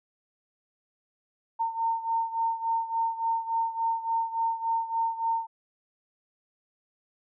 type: beating tone pair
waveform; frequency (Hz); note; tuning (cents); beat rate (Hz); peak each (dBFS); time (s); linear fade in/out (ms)
sine; 910 / 913.5; A#5 / A#5; -42 / -35; 3.5; -27 / -31; 1.59-5.47; 20
effects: none